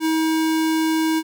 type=tone; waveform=square; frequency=319 Hz; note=D#4; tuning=43 cents sharp; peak=-18 dBFS; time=0-1.23 s; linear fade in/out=50 ms; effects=none